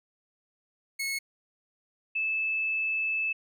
sawtooth / sine tone pair in turn, 2187 / 2620 Hz, C#7 / E7, -24 / -11 cents, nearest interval minor third, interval 313 cents, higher second, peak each -26 dBFS, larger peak neither, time 0.99-1.19 / 2.15-3.33 s, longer second, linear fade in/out 10 ms, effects none

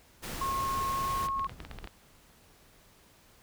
pink noise, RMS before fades -39 dBFS, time 0.22-1.28 s, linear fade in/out 20 ms
sine tone with pitch glide, 1082 to 1088.3 Hz, C#6 to C#6, -42 to -32 cents, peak -29 dBFS, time 0.41-1.47 s, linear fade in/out 5 ms, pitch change +10 cents, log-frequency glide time 0.74-1.25 s
brown noise with tremolo, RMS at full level -43 dBFS, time 0.43-1.87 s, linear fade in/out 20 ms, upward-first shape triangle, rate 8.6 Hz, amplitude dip 60%
clicks, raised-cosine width 0.3 ms, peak -26 dBFS, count 11, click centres 1.231 / 1.286 / 1.395 / 1.445 / 1.495 / 1.603 / 1.65 / 1.713 / 1.787 / 1.843 / 1.874 s
effects pink hiss -60 dBFS RMS until 3.42 s

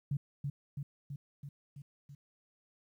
sine tone with echo, 141.4 Hz, C#3, 35 cents sharp, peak -30 dBFS, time 0.11-0.17 s, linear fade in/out 5 ms, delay 330 ms, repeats 6, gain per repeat -3 dB, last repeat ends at 2.15 s, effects 12-bit

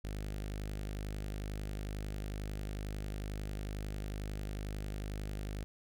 sawtooth tone with notch filter, 51.1 Hz, G#1, 27 cents flat, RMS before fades -40 dBFS, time 0.04-5.64 s, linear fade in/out 0 ms, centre 1000 Hz, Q 1.6, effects none

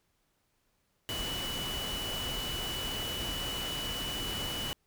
sine tone in noise, 2960 Hz, F#7, in tune, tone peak -36 dBFS, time 1.09-4.73 s, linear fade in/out 0 ms, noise pink, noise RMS -38 dBFS, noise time 1.09-4.73 s, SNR -1 dB, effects pink hiss -75 dBFS RMS until 4.86 s

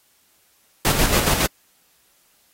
pink noise with tremolo, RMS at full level -18 dBFS, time 0.85-1.46 s, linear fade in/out 0 ms, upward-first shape square, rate 7.2 Hz, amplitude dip 45%, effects white hiss -60 dBFS RMS until 2.53 s + AAC 48 kbps

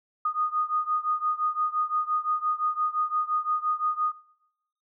sine beating tone pair, 1233 / 1238.8 Hz, D#6 / D#6, -16 / -8 cents, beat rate 5.8 Hz, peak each -27 / -28 dBFS, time 0.25-4.12 s, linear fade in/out 5 ms, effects noise-tail reverb RT60 0.9 s tail -22 dB re dry

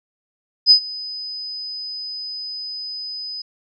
sine tone with ADSR envelope, 5010 Hz, D#8, 11 cents sharp, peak -5 dBFS, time 0.66-3.42 s, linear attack 48 ms, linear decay 87 ms, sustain -22 dB, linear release 7 ms, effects none

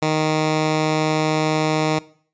10% pulse tone, 155.56 Hz, D#3, in tune, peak -9 dBFS, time 0.02-1.99 s, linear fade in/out 5 ms, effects noise-tail reverb RT60 0.5 s tail -20 dB re dry + resampled to 16000 Hz

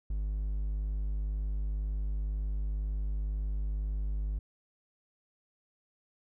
triangle tone, 51 Hz, G#1, 31 cents flat, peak -28 dBFS, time 0.1-4.39 s, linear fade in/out 5 ms, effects none

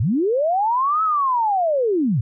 sine linear two-way sweep, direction up then down, 87.31 to 1311 to 97.2 Hz, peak -16 dBFS, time 0-2.21 s, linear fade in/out 5 ms, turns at 1.03 s, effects none

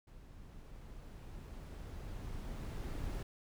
brown noise with level ramp, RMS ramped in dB -55 to -39 dBFS, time 0.07-3.23 s, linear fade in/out 5 ms, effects none

